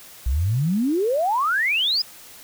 sine exponential sweep, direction up, 57.8 to 5140 Hz, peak -18 dBFS, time 0.26-2.02 s, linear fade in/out 5 ms, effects white hiss -44 dBFS RMS until 2.43 s

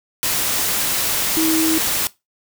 sine tone in noise, 320.5 Hz, E4, 49 cents flat, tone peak -16 dBFS, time 1.37-1.78 s, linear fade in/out 0 ms, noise white, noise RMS -20 dBFS, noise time 0.23-2.07 s, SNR +1 dB, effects noise-tail reverb RT60 0.2 s tail -19 dB re dry

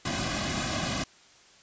pink noise with comb filter, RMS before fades -30 dBFS, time 0.05-1.04 s, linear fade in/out 5 ms, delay 2.2 ms, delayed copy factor -0.9, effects white hiss -56 dBFS RMS until 1.62 s + resampled to 16000 Hz

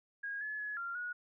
sine tone with pitch steps, 1637 / 1711 / 1694 / 1386 / 1454 Hz, G#6 / A6 / G#6 / F6 / F#6, -25 / -49 / +34 / -14 / -31 cents, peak -37 dBFS, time 0.23-1.13 s, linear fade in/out 10 ms, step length 180 ms, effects none

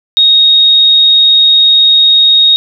sine tone, 3742 Hz, A#7, 6 cents sharp, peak -3 dBFS, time 0.17-2.56 s, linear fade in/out 0 ms, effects none

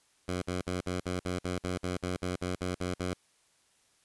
10% pulse tone bursts, 90.5 Hz, F#2, 38 cents flat, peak -23 dBFS, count 15, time 0.28-3.136 s, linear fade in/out 5 ms, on 140 ms, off 54 ms, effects white hiss -68 dBFS RMS until 4.04 s + resampled to 24000 Hz

